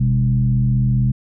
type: tone with frequency modulation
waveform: sine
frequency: 126.4 Hz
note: B2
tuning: 41 cents sharp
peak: -13 dBFS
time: 0-1.12 s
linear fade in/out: 10 ms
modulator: 75.5 Hz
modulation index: 0.74
effects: none